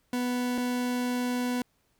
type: tone pair in turn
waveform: 40% pulse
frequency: 247.1 / 247.1 Hz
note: B3 / B3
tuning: +1 / +1 cents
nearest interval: unison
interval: 0 cents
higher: neither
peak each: -26 dBFS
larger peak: neither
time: 0.13-0.58 / 0.58-1.62 s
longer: second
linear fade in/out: 2 ms
effects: pink hiss -71 dBFS RMS until 1.99 s

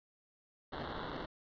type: noise with sample-and-hold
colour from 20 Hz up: white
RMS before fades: -42 dBFS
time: 0.72-1.26 s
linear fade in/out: 10 ms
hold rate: 2450 Hz
effects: resampled to 11025 Hz

